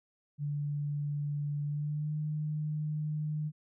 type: tone with pitch glide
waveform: sine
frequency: 145.8 to 152.08 Hz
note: D3 to D#3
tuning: -12 to -39 cents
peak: -31 dBFS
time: 0.38-3.52 s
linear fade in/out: 50 ms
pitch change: +73 cents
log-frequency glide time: 1.64-2.15 s
effects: none